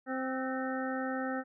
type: harmonic tone with a mistuned harmonic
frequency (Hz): 261.6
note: C4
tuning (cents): 0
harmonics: 1 / 2 / 3 / 5 / 6 / 7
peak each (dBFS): -35 / -38 / -40 / -42 / -43 / -43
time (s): 0.06-1.44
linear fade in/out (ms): 50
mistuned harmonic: 6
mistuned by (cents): -47
effects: none